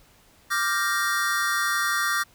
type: chord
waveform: square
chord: G minor seventh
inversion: second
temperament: equal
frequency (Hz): 1174.7 / 1396.9 / 1568 / 1864.7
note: D6 / F6 / G6 / Bb6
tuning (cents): 0 / 0 / 0 / 0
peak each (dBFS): -28 / -29 / -30 / -28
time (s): 0.5-2.24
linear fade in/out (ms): 20
effects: pink hiss -57 dBFS RMS until 2.34 s